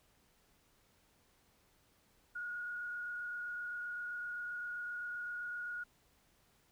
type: tone with frequency modulation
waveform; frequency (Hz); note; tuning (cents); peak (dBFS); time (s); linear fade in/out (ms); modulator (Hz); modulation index
sine; 1442; F#6; -45; -39; 2.35-5.84; 10; 27.7; 0.87
effects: pink hiss -71 dBFS RMS until 6.71 s